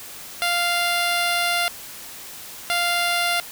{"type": "tone pair in turn", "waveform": "10% pulse", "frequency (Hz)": [697, 697], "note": ["F5", "F5"], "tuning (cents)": [-4, -4], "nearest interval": "unison", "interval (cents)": 0, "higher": "neither", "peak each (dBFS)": -11, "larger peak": "neither", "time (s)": [[0.42, 1.68], [2.7, 3.4]], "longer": "first", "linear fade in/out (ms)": 0, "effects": ["white hiss -38 dBFS RMS until 3.51 s"]}